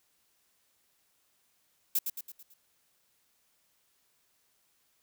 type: noise with echo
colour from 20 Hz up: violet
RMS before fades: -27 dBFS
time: 1.95-1.99 s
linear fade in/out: 5 ms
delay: 110 ms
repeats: 5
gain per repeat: -6 dB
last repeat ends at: 2.54 s
effects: white hiss -72 dBFS RMS until 5.02 s